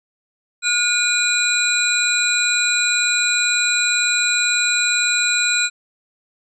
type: tone cluster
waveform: sine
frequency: 1435 / 2427 / 3991 / 7610 Hz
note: F6 / D#7 / B7 / A#8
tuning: +47 / -44 / +17 / +35 cents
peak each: -21 dBFS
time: 0.62-5.7 s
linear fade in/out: 50 ms
effects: none